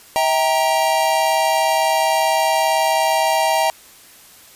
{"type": "chord", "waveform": "square", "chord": "E diminished", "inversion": "none", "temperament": "equal with one note detuned", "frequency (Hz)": [644.9, 784, 932.3], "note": ["E5", "G5", "Bb5"], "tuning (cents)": [-38, 0, 0], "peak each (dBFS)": -20, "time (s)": [0.16, 3.7], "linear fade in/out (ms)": 0, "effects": ["white hiss -45 dBFS RMS until 4.55 s", "resampled to 32000 Hz"]}